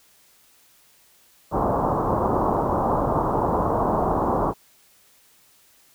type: low-pass noise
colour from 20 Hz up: white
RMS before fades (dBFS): -22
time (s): 1.51-4.54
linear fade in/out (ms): 50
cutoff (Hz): 1100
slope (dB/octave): 48
effects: white hiss -57 dBFS RMS until 5.94 s